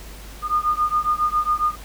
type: beating tone pair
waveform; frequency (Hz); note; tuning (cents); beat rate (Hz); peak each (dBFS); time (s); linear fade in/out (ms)
sine; 1217 / 1224.3; D#6 / D#6; -39 / -28; 7.3; -21; 0.42-1.76; 50
effects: added 50 Hz sine -38 dBFS peak until 1.84 s + pink hiss -42 dBFS RMS until 1.84 s